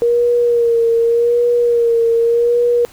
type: tone with vibrato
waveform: sine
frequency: 470.6 Hz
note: A#4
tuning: 16 cents sharp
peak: -10 dBFS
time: 0.02-2.85 s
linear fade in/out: 0 ms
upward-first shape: sine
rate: 0.85 Hz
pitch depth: 36 cents each way
effects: pink hiss -43 dBFS RMS until 2.92 s